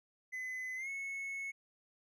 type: tone with pitch glide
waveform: triangle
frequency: 2025 to 2196 Hz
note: B6 to C#7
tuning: +43 to -17 cents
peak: -37 dBFS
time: 0.32-1.52 s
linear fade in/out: 20 ms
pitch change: +140 cents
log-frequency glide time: 0.76-0.89 s
effects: none